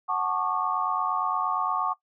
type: chord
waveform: sine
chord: D major seventh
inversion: first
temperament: equal with one note detuned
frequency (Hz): 740 / 880 / 1108.7 / 1197.3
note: F#5 / A5 / C#6 / D6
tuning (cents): 0 / 0 / 0 / +33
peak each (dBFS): -31 / -32 / -27 / -30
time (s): 0.08-1.94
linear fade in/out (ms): 20
effects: noise-tail reverb RT60 0.1 s tail -19 dB re dry